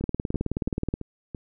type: two click trains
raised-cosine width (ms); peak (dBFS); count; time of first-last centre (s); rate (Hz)
3; -20 / -13; 5 / 18; 0.01-1.348 / 0.04-0.939; 2.99 / 18.9
effects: none